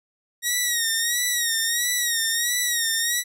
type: tone with vibrato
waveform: 10% pulse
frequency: 1887 Hz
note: A#6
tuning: 21 cents sharp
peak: -12 dBFS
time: 0.42-3.24 s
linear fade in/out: 50 ms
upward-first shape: sine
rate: 1.5 Hz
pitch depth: 75 cents each way
effects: none